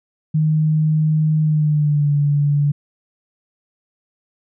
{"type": "tone with pitch glide", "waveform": "sine", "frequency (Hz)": [155.2, 144.81], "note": ["D#3", "D3"], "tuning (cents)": [-4, -24], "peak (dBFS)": -13, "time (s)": [0.34, 2.72], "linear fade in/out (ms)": 10, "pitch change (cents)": -120, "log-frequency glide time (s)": [1.41, 2.12], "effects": []}